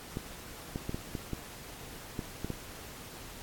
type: clicks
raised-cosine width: 3 ms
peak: -21 dBFS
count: 9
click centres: 0.171 / 0.759 / 0.894 / 0.945 / 1.152 / 1.333 / 2.192 / 2.446 / 2.503 s
effects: pink hiss -47 dBFS RMS until 3.42 s + AAC 64 kbps